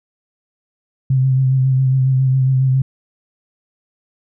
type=tone with vibrato; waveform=sine; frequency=131.5 Hz; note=C3; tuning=9 cents sharp; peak=-11 dBFS; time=1.1-2.82 s; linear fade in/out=5 ms; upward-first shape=sine; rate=7.3 Hz; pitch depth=28 cents each way; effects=none